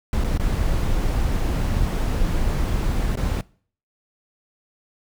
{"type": "noise with dropouts", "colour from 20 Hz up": "brown", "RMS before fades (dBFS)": -21, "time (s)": [0.13, 3.41], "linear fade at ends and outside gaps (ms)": 1, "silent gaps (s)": [[0.239, 0.244], [0.376, 0.397], [3.155, 3.172]], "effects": ["noise-tail reverb RT60 0.5 s tail -23 dB re dry"]}